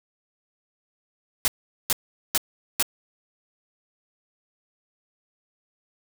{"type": "noise bursts", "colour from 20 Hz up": "white", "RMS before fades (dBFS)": -21, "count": 4, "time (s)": [1.45, 2.826], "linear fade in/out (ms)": 0, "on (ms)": 29, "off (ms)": 420, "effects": []}